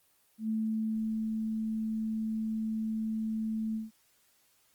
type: tone with ADSR envelope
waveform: sine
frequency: 220 Hz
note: A3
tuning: in tune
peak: -28 dBFS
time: 0.38-3.91 s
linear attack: 110 ms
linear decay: 820 ms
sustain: -2 dB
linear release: 160 ms
effects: white hiss -68 dBFS RMS until 4.74 s + Opus 24 kbps